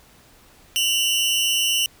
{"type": "tone pair together", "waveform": "sawtooth", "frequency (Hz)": [2784, 3000], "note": ["F7", "F#7"], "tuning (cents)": [-6, 23], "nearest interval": "minor second", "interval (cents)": 129, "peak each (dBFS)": -18, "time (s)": [0.76, 1.86], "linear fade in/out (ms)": 0, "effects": ["pink hiss -52 dBFS RMS until 2 s"]}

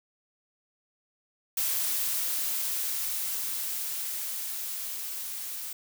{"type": "noise with level ramp", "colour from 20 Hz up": "blue", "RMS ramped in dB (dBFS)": [-28, -37], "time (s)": [1.57, 5.73], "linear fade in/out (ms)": 5, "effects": []}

